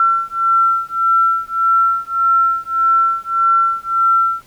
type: beating tone pair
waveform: sine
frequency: 1349 / 1350.7 Hz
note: E6 / E6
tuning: +40 / +42 cents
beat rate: 1.7 Hz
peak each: -15 dBFS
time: 0-4.42 s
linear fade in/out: 2 ms
effects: pink hiss -49 dBFS RMS until 4.46 s

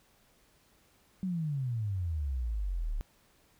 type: exponential sweep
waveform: sine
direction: down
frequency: 192.7 to 34.22 Hz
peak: -30 dBFS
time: 1.23-3.01 s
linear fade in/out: 0 ms
effects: pink hiss -66 dBFS RMS until 3.59 s

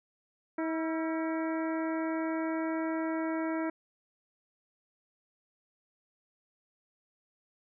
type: harmonic tone with a mistuned harmonic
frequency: 321.4 Hz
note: E4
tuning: 44 cents flat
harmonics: 1 / 2 / 3 / 4 / 5 / 6 / 7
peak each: -31 / -37 / -41 / -43 / -45 / -47 / -48 dBFS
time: 0.58-3.7 s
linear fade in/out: 5 ms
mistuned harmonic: 4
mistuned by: +72 cents
effects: none

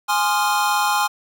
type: chord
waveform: square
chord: F minor seventh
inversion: first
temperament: equal with one note detuned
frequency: 830.6 / 1046.5 / 1222.4 / 1396.9 Hz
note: Ab5 / C6 / Eb6 / F6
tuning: 0 / 0 / -31 / 0 cents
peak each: -21 / -23 / -27 / -25 dBFS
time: 0.08-1.08 s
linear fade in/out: 20 ms
effects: none

